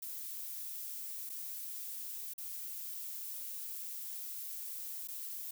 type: noise with dropouts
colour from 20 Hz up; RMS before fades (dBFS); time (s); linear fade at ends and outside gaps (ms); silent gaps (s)
violet; -43; 0.02-5.51; 5; 1.294-1.298 / 2.337-2.379 / 5.075-5.084
effects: none